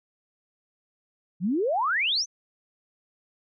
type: exponential sweep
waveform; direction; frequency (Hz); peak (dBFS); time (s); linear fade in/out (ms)
sine; up; 160.4 to 6400; -22; 1.4-2.26; 50
effects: none